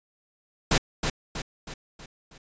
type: noise with echo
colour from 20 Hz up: pink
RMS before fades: -20 dBFS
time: 0.71-0.78 s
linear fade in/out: 5 ms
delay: 320 ms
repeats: 5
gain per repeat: -6 dB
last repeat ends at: 2.38 s
effects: resampled to 16000 Hz